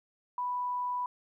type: tone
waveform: sine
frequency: 987.8 Hz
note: B5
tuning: in tune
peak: -30 dBFS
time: 0.38-1.06 s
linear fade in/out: 2 ms
effects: 12-bit